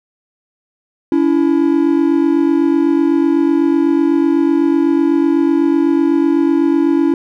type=tone pair together; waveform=triangle; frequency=284.3 / 332.3 Hz; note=C#4 / E4; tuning=+44 / +14 cents; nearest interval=minor third; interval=270 cents; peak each=-11 dBFS; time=1.12-7.14 s; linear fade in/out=2 ms; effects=none